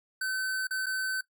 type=tone with dropouts; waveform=square; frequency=1528 Hz; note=G6; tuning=45 cents flat; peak=-30 dBFS; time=0.21-1.21 s; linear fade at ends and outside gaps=5 ms; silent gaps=0.671-0.708 / 0.86-0.865 s; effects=noise-tail reverb RT60 0.1 s tail -17 dB re dry